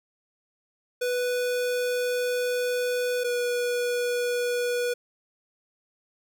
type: tone pair in turn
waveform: square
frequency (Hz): 493.9 / 486.8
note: B4 / B4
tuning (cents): 0 / -25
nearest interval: unison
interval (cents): 25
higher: first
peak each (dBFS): -25 / -25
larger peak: neither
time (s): 1.01-3.24 / 3.24-4.94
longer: first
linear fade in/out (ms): 10
effects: none